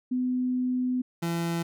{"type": "tone pair in turn", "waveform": ["sine", "30% pulse"], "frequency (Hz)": [252, 168.65], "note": ["B3", "E3"], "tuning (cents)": [35, 40], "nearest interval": "perfect fifth", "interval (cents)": 695, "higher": "first", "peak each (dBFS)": -24, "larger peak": "neither", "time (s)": [[0.11, 1.02], [1.22, 1.63]], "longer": "first", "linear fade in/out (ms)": 10, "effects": []}